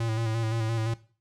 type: tone with vibrato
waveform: square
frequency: 112.8 Hz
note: A2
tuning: 44 cents sharp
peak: -27 dBFS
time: 0-0.94 s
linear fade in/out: 5 ms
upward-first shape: square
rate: 5.8 Hz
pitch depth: 34 cents each way
effects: noise-tail reverb RT60 0.4 s tail -17 dB re dry + low-pass 8000 Hz 12 dB/octave